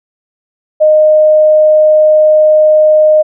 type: tone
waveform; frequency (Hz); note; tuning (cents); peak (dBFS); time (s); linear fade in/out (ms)
sine; 616; D#5; -17; -3; 0.8-3.23; 20
effects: none